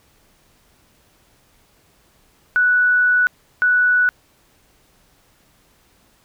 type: tone pair in turn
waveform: sine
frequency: 1478 / 1478 Hz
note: F#6 / F#6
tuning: -2 / -2 cents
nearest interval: unison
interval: 0 cents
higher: neither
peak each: -12 dBFS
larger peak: neither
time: 2.56-3.27 / 3.62-4.09 s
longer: first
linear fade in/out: 0 ms
effects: pink hiss -57 dBFS RMS until 6.24 s